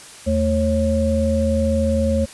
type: tone cluster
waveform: sine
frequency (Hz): 80.1 / 222 / 545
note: E2 / A3 / C#5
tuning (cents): -49 / +16 / -29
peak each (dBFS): -20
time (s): 0.26-2.26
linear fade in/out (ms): 20
effects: white hiss -40 dBFS RMS until 2.33 s + resampled to 24000 Hz